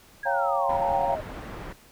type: exponential sweep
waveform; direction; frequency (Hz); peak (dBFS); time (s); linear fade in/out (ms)
sine; down; 1661.2 to 606; -30; 0.23-1.21; 5
type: chord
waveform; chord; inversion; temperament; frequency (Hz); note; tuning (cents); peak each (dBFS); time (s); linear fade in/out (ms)
sine; G half-diminished seventh; second; equal; 554.4 / 698.5 / 784 / 932.3; Db5 / F5 / G5 / Bb5; 0 / 0 / 0 / 0; -28; 0.25-1.16; 20
type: low-pass noise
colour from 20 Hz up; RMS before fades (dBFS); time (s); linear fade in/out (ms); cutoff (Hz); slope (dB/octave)
pink; -38; 0.69-1.73; 5; 1800; 12
effects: pink hiss -54 dBFS RMS until 1.91 s